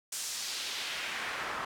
pink noise with band-pass filter sweep, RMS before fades -37 dBFS, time 0.12-1.65 s, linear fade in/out 5 ms, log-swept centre 7900 to 1100 Hz, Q 1.2, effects none

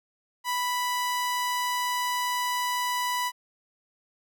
sawtooth tone, 987.8 Hz, B5, in tune, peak -22 dBFS, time 0.44-3.32 s, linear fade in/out 50 ms, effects none

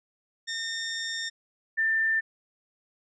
15% pulse / sine tone pair in turn, 1822 / 1787.6 Hz, A#6 / A6, -40 / +27 cents, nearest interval unison, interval 33 cents, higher first, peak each -24 / -22 dBFS, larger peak second, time 0.47-1.3 / 1.77-2.21 s, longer first, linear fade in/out 20 ms, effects resampled to 16000 Hz

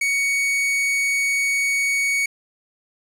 45% pulse tone, 2234 Hz, C#7, 13 cents sharp, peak -18 dBFS, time 0.01-2.26 s, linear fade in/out 5 ms, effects low-pass 11000 Hz 12 dB/octave + 8-bit

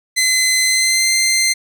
15% pulse tone with pitch glide, 2045 to 2083 Hz, C7 to C7, -40 to -8 cents, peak -6 dBFS, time 0.16-1.54 s, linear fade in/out 20 ms, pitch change +32 cents, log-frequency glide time 0.64-1.11 s, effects none

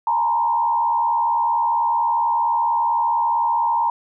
sine tone with frequency modulation, 932.3 Hz, A#5, in tune, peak -16 dBFS, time 0.07-3.9 s, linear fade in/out 2 ms, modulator 75.6 Hz, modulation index 0.8, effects none

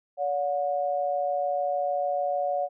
sine tone pair together, 570.7 / 724 Hz, D5 / F#5, -50 / -38 cents, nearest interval major third, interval 412 cents, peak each -27 dBFS, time 0.17-2.69 s, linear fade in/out 50 ms, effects none

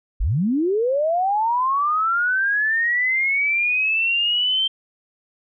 sine linear sweep, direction up, 32.16 to 3140 Hz, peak -17 dBFS, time 0.2-4.68 s, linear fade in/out 10 ms, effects none

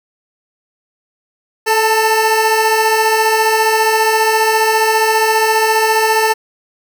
25% pulse tone pair together, 437.6 / 890 Hz, A4 / A5, -9 / +20 cents, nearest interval octave, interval 1229 cents, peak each -10 dBFS, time 1.66-6.34 s, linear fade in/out 20 ms, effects none

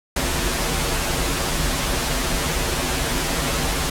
pink noise with comb filter, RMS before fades -22 dBFS, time 0.16-3.9 s, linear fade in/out 5 ms, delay 9.7 ms, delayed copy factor -0.9, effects low-pass 12000 Hz 12 dB/octave

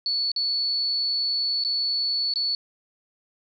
sine tone with dropouts, 4435 Hz, C#8, in tune, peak -22 dBFS, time 0.06-2.55 s, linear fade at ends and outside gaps 1 ms, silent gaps 0.317-0.362 / 1.638-1.648 / 2.338-2.358 s, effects none

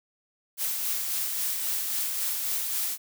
blue noise with tremolo, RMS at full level -28 dBFS, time 0.57-2.98 s, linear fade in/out 50 ms, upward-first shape sine, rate 3.7 Hz, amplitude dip 30%, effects none

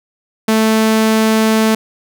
sawtooth tone, 220 Hz, A3, in tune, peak -6 dBFS, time 0.48-1.75 s, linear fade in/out 5 ms, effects none

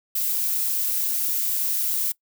violet noise, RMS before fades -24 dBFS, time 0.15-2.12 s, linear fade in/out 5 ms, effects noise-tail reverb RT60 0.1 s tail -22 dB re dry

